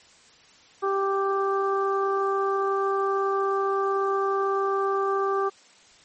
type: harmonic tone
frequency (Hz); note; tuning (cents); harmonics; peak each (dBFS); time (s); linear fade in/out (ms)
392; G4; 0; 1 / 2 / 3 / 4; -24 / -31 / -26 / -39; 0.82-5.5; 20
effects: white hiss -54 dBFS RMS until 6.04 s + MP3 32 kbps

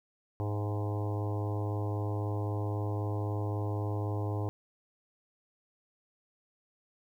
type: harmonic tone with a mistuned harmonic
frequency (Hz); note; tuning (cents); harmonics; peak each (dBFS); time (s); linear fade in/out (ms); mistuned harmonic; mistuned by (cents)
103.83; G#2; 0; 1 / 3 / 4 / 5 / 6 / 7 / 8 / 9 / 10; -31 / -40 / -41 / -44 / -47 / -47 / -46 / -49 / -50; 0.4-4.49; 0; 6; +50
effects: 11-bit

